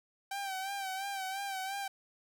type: tone with vibrato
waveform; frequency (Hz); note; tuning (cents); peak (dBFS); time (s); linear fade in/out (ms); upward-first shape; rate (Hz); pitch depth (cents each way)
sawtooth; 777; G5; -16; -32; 0.31-1.88; 5; sine; 2.9; 53
effects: none